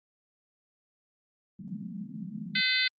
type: band-pass noise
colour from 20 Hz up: pink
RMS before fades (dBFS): -39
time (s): 1.59-2.61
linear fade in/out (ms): 10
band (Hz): 170 to 220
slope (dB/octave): 48
type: harmonic tone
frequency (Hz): 510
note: C5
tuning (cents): -44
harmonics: 3 / 4 / 5 / 6 / 7 / 8 / 9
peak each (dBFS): -33 / -28 / -35 / -37 / -31 / -31 / -34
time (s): 2.55-2.88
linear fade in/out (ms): 5
effects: Opus 48 kbps